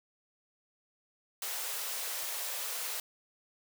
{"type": "high-pass noise", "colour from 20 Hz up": "white", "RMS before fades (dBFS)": -37, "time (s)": [1.42, 3], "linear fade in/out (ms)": 2, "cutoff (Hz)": 430, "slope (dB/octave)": 48, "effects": []}